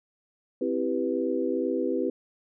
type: chord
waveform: sine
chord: C major seventh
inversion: none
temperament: equal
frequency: 261.6 / 329.6 / 392 / 493.9 Hz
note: C4 / E4 / G4 / B4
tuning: 0 / 0 / 0 / 0 cents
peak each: -30 dBFS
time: 0.61-2.1 s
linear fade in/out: 5 ms
effects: none